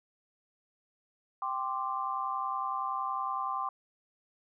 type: chord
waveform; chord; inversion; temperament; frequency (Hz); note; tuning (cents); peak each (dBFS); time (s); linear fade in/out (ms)
sine; G suspended fourth; none; just; 784 / 1045.3 / 1176; G5 / C6 / D6; 0 / -2 / +2; -37 / -34 / -35; 1.42-3.69; 2
effects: none